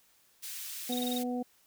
white high-pass noise, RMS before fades -41 dBFS, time 0.42-1.24 s, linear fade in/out 20 ms, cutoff 2300 Hz, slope 12 dB/octave
harmonic tone, 246.9 Hz, B3, in tune, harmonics 1 / 2 / 3, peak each -32 / -38 / -40 dBFS, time 0.89-1.43 s, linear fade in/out 10 ms
sine tone bursts, 3729 Hz, A#7, in tune, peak -33 dBFS, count 6, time 0.92-1.18 s, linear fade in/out 5 ms, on 20 ms, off 28 ms
effects white hiss -66 dBFS RMS until 1.66 s

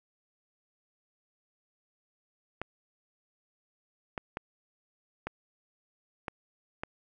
clicks, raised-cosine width 0.5 ms, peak -19 dBFS, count 6, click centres 2.616 / 4.178 / 4.371 / 5.27 / 6.282 / 6.835 s, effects none

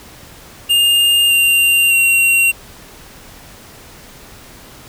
square tone with pitch steps, 2815 / 2781 / 2748 Hz, F7 / F7 / F7, +13 / -8 / -29 cents, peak -10 dBFS, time 0.69-2.52 s, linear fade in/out 20 ms, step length 610 ms, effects pink hiss -39 dBFS RMS until 4.88 s

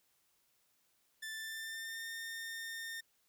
sawtooth tone with pitch glide, 1764 to 1819.9 Hz, A6 to A#6, +4 to -42 cents, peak -38 dBFS, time 1.22-3.01 s, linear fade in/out 10 ms, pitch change +54 cents, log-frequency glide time 1.33-2.07 s, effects white hiss -75 dBFS RMS until 3.28 s

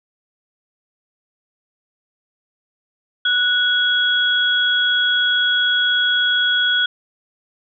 sine tone pair together, 1473 / 3332 Hz, F#6 / G#7, -8 / +5 cents, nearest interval octave + major second, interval 1413 cents, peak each -17 dBFS, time 3.25-6.86 s, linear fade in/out 5 ms, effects none

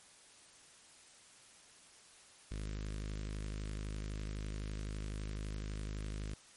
sawtooth tone with notch filter, 51.91 Hz, G#1, in tune, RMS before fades -41 dBFS, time 2.51-6.34 s, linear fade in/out 5 ms, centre 810 Hz, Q 0.89, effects white hiss -60 dBFS RMS until 6.56 s + MP3 48 kbps

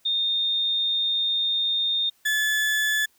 sine / 35% pulse tone pair in turn, 3654 / 1724.5 Hz, A#7 / A6, -35 / -35 cents, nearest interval octave + minor second, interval 1300 cents, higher first, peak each -21 / -19 dBFS, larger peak second, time 0.05-2.1 / 2.25-3.06 s, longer first, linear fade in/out 10 ms, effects white hiss -63 dBFS RMS until 3.18 s

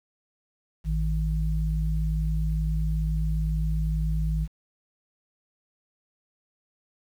sine tone pair together, 54.84 / 157.1 Hz, A1 / D#3, -5 / +17 cents, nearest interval octave + tritone, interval 1822 cents, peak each -24 / -28 dBFS, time 0.84-4.48 s, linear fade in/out 50 ms, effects 9-bit

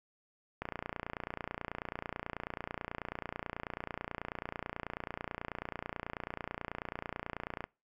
click train, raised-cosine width 0.5 ms, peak -22 dBFS, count 206, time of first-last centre 0.62-7.641 s, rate 29.2 Hz, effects noise-tail reverb RT60 0.3 s tail -25 dB re dry

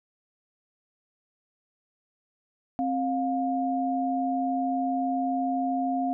sine tone pair together, 264.6 / 708.1 Hz, C4 / F5, +20 / +24 cents, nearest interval octave + perfect fourth, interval 1704 cents, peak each -27 dBFS, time 2.79-6.13 s, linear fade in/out 0 ms, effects none

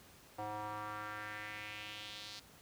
square tone with band-pass filter sweep, 105.6 Hz, G#2, 29 cents sharp, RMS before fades -45 dBFS, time 0.38-2.4 s, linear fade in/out 10 ms, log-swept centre 770 to 4500 Hz, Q 2.6, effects pink hiss -60 dBFS RMS until 2.61 s + high-pass 60 Hz 12 dB/octave

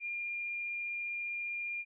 sine tone, 2405 Hz, D7, 41 cents sharp, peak -35 dBFS, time 0-1.85 s, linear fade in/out 50 ms, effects none

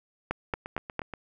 two click trains, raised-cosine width 0.5 ms, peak -13 / -22 dBFS, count 4 / 6, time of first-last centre 0.31-0.993 / 0.54-1.137 s, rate 4.39 / 8.37 Hz, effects none

